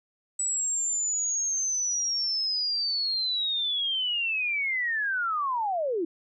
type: linear sweep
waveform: sine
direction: down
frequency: 7902 to 311.1 Hz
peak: -25 dBFS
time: 0.39-6.05 s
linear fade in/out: 5 ms
effects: none